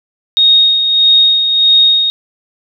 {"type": "tone with tremolo", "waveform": "sine", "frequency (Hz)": 3729, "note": "A#7", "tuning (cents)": 0, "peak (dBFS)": -4, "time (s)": [0.37, 2.1], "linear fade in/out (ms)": 0, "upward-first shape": "sine", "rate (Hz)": 1.6, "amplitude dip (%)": 50, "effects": []}